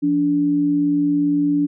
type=tone pair together; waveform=sine; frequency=172.44 / 290 Hz; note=F3 / D4; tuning=-22 / -22 cents; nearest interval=major sixth; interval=900 cents; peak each=-26 / -15 dBFS; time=0.02-1.67 s; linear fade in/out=20 ms; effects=none